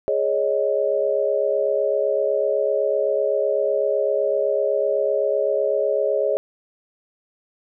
sine chord, Ab suspended fourth, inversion none, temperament equal, 415.3 / 554.4 / 622.3 Hz, Ab4 / Db5 / Eb5, 0 / 0 / 0 cents, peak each -23 / -21 / -23 dBFS, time 0.08-6.37 s, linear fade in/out 0 ms, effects none

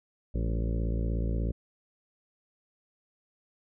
harmonic tone with a mistuned harmonic, 56.6 Hz, A1, 50 cents sharp, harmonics 1 / 2 / 3 / 4 / 5 / 6 / 7 / 8 / 9 / 10, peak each -28 / -34 / -38 / -40 / -42 / -44 / -45 / -46 / -47 / -48 dBFS, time 0.34-1.52 s, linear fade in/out 10 ms, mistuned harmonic 4, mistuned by -82 cents, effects none

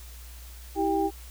sine tone cluster, 324.6 / 393 / 797 Hz, E4 / G4 / G5, -27 / +4 / +28 cents, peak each -27 dBFS, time 0.75-1.11 s, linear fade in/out 50 ms, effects added 60 Hz sine -42 dBFS peak until 1.3 s + white hiss -50 dBFS RMS until 1.3 s

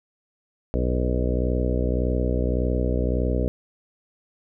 harmonic tone with a mistuned harmonic, 61.74 Hz, B1, in tune, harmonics 1 / 2 / 3 / 4 / 5 / 6 / 7 / 8 / 9 / 10, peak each -23 / -29 / -32 / -30 / -32 / -35 / -31 / -31 / -37 / -35 dBFS, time 0.74-3.48 s, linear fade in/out 0 ms, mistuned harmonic 9, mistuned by -24 cents, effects none

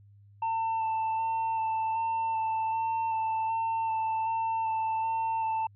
triangle tone with vibrato, 894 Hz, A5, 27 cents sharp, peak -25 dBFS, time 0.42-5.67 s, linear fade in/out 5 ms, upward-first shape square, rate 1.3 Hz, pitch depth 12 cents each way, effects added 101 Hz sine -53 dBFS peak until 5.75 s + resampled to 8000 Hz

